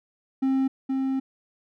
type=tone pair in turn; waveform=triangle; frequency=266.2 / 266.2 Hz; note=C4 / C4; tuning=+30 / +30 cents; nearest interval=unison; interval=0 cents; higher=neither; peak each=-18 / -21 dBFS; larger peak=first; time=0.42-0.68 / 0.89-1.2 s; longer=second; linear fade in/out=10 ms; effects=none